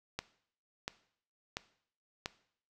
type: click train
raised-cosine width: 0.2 ms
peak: -18 dBFS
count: 4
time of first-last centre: 0.19-2.259 s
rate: 1.45 Hz
effects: noise-tail reverb RT60 0.6 s tail -17 dB re dry